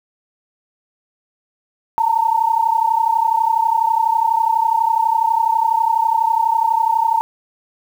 sine tone pair together, 889 / 921.1 Hz, A5 / A#5, +18 / -21 cents, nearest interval minor second, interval 61 cents, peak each -16 dBFS, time 1.98-7.21 s, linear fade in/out 0 ms, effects 7-bit

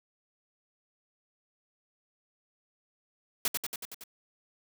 white noise with echo, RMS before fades -28 dBFS, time 3.45-3.48 s, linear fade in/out 2 ms, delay 93 ms, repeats 6, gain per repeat -3 dB, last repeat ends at 4.038 s, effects none

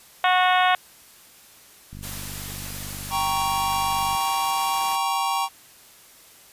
harmonic tone, 366.3 Hz, F#4, 17 cents flat, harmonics 2 / 3 / 4 / 5 / 6 / 7 / 8 / 9 / 10, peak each -19 / -23 / -25 / -27 / -29 / -30 / -31 / -32 / -33 dBFS, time 0.24-0.75 s, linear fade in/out 2 ms
click train, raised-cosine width 5 ms, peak -27 dBFS, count 110, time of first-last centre 1.93-4.15 s, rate 49.1 Hz
white noise, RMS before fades -35 dBFS, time 2.02-4.97 s, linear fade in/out 20 ms
square chord, G diminished, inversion none, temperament equal, 784 / 932.3 / 1108.7 Hz, G5 / Bb5 / Db6, 0 / 0 / 0 cents, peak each -27 dBFS, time 3.1-5.49 s, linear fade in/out 50 ms
effects white hiss -50 dBFS RMS until 6.52 s + resampled to 32000 Hz

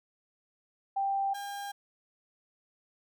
sine / 35% pulse tone pair in turn, 787 / 804.9 Hz, G5 / G5, +7 / +46 cents, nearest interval unison, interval 39 cents, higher second, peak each -27 / -35 dBFS, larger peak first, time 0.96-1.34 / 1.34-1.72 s, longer neither, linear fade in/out 10 ms, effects none

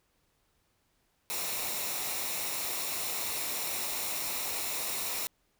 white noise with comb filter, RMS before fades -34 dBFS, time 1.3-5.27 s, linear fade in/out 0 ms, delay 0.63 ms, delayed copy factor -0.5, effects pink hiss -73 dBFS RMS until 5.59 s

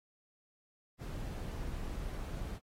brown noise, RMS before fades -40 dBFS, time 0.98-2.6 s, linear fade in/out 50 ms, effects AAC 48 kbps

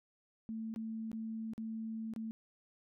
sine tone with dropouts, 222.6 Hz, A3, 20 cents sharp, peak -38 dBFS, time 0.49-2.31 s, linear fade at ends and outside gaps 0 ms, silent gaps 0.74-0.761 / 1.116-1.13 / 1.535-1.579 / 2.137-2.162 s, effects none

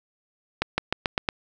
accelerating click train, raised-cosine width 0.3 ms, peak -6 dBFS, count 6, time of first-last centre 0.62-1.288 s, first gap 160 ms, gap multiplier 0.91, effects none

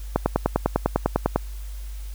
click train, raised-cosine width 1 ms, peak -4 dBFS, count 13, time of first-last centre 0.16-1.36 s, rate 10 Hz, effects added 50 Hz sine -31 dBFS peak until 2.14 s + white hiss -49 dBFS RMS until 2.14 s

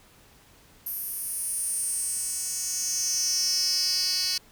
10% pulse tone with high-pass filter sweep, 370 Hz, F#4, in tune, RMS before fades -28 dBFS, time 0.86-4.38 s, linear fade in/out 5 ms, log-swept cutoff 12000 to 4200 Hz, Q 5.7, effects pink hiss -56 dBFS RMS until 4.51 s

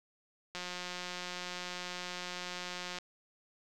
click train, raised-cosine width 0.2 ms, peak -23 dBFS, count 437, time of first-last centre 0.55-2.986 s, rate 179 Hz, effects none

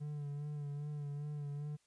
triangle tone with vibrato, 146.1 Hz, D3, 9 cents flat, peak -37 dBFS, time 0-1.77 s, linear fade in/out 20 ms, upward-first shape sine, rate 2.5 Hz, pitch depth 36 cents each way, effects white hiss -75 dBFS RMS until 1.86 s + resampled to 22050 Hz

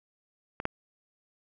clicks, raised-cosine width 0.5 ms, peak -20 / -12 dBFS, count 2, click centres 0.601 / 0.654 s, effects none

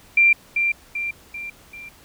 sine tone with echo, 2369 Hz, D7, 14 cents sharp, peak -11 dBFS, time 0.17-0.33 s, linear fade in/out 5 ms, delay 390 ms, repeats 4, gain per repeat -6 dB, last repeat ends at 1.89 s, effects pink hiss -50 dBFS RMS until 2.04 s

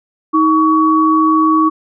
sine tone pair together, 316.2 / 1126.8 Hz, D#4 / C#6, +28 / +28 cents, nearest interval octave + minor seventh, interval 2200 cents, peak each -11 dBFS, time 0.33-1.7 s, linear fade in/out 20 ms, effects none

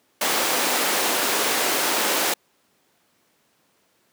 pink high-pass noise, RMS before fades -22 dBFS, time 0.21-2.34 s, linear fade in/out 5 ms, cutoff 350 Hz, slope 12 dB/octave, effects pink hiss -64 dBFS RMS until 4.12 s + high-pass 200 Hz 12 dB/octave

